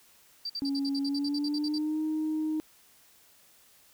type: tone bursts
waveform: sine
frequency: 4663 Hz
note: D8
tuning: 13 cents flat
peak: -31 dBFS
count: 14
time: 0.45-1.784 s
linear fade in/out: 5 ms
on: 47 ms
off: 52 ms
type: tone with pitch glide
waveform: sine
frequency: 277.2 to 311.1 Hz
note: C#4 to D#4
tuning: 0 to 0 cents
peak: -26 dBFS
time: 0.62-2.6 s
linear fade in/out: 0 ms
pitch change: +200 cents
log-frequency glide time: 1-2 s
effects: tanh soft clip ceiling -24 dBFS + white hiss -60 dBFS RMS until 3.93 s